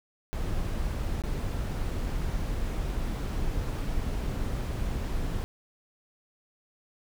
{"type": "noise with dropouts", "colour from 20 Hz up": "brown", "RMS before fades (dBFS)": -30, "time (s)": [0.33, 5.44], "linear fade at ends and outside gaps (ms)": 0, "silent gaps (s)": [1.219, 1.237], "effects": []}